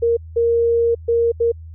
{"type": "tone bursts at uneven times", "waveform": "sine", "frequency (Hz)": 466.2, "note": "A#4", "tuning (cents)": 0, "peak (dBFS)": -13, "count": 4, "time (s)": [[0.02, 0.17], [0.36, 0.95], [1.08, 1.32], [1.4, 1.52]], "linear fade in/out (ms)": 10, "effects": ["added 81 Hz sine -33 dBFS peak until 1.74 s"]}